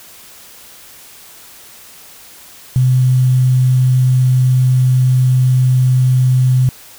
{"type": "tone with quantisation", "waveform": "sine", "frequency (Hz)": 128, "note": "C3", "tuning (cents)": -38, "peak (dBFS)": -8, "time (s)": [2.76, 6.69], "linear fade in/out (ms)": 0, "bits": 6, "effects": ["white hiss -39 dBFS RMS until 6.98 s"]}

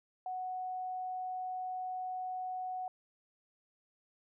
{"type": "tone", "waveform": "sine", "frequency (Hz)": 740, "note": "F#5", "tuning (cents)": 0, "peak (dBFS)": -36, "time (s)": [0.26, 2.88], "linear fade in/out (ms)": 2, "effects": []}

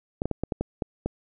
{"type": "clicks", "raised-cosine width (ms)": 2, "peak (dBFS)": -13, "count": 8, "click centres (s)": [0.219, 0.256, 0.313, 0.436, 0.522, 0.61, 0.822, 1.06], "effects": []}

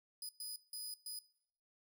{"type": "tone bursts at uneven times", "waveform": "20% pulse", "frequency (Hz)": 4978, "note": "D#8", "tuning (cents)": 0, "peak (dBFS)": -37, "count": 4, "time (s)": [[0.22, 0.29], [0.4, 0.56], [0.73, 0.94], [1.06, 1.19]], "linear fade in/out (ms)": 2, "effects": ["noise-tail reverb RT60 0.7 s tail -21 dB re dry"]}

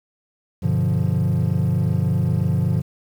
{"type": "chord", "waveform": "triangle", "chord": "G dominant seventh", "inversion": "none", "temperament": "equal", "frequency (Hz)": [98, 123.47, 146.83, 174.61], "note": ["G2", "B2", "D3", "F3"], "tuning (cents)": [0, 0, 0, 0], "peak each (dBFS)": -20, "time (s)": [0.62, 2.82], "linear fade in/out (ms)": 20, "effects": ["tanh soft clip ceiling -9 dBFS", "8-bit"]}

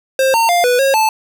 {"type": "tone with pitch steps", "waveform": "square", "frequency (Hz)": [530, 913, 700, 492.4, 543, 876], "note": ["C5", "A#5", "F5", "B4", "C#5", "A5"], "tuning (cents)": [22, -36, 4, -5, -36, -8], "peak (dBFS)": -11, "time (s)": [0.19, 1.09], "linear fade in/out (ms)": 2, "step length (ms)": 150, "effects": []}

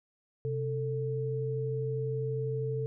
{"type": "tone pair together", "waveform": "sine", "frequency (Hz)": [130.5, 443.8], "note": ["C3", "A4"], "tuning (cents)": [-4, 15], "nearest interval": "octave + major sixth", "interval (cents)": 2119, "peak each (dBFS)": [-32, -33], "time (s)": [0.45, 2.86], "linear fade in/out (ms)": 0, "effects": []}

